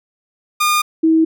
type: tone pair in turn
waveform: sawtooth / sine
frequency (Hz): 1215 / 321.8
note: D#6 / E4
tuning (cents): -42 / -42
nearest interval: octave + major seventh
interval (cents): 2300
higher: first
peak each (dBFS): -9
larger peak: neither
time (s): 0.6-0.82 / 1.03-1.25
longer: neither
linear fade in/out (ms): 10
effects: none